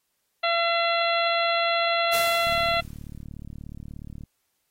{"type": "harmonic tone", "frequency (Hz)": 678, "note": "E5", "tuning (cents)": 49, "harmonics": [1, 2, 3, 4, 5, 6], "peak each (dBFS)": [-24, -27, -29, -30, -31, -32], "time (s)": [0.43, 2.81], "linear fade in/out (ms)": 10}
{"type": "noise with exponential decay", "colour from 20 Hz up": "white", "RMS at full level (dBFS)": -29, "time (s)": [2.13, 3.24], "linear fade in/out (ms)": 5, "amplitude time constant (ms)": 240}
{"type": "click train", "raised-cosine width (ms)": 5, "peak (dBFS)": -27, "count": 66, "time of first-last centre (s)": [2.47, 4.236], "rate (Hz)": 36.8}
{"effects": ["white hiss -74 dBFS RMS until 4.7 s", "AAC 48 kbps"]}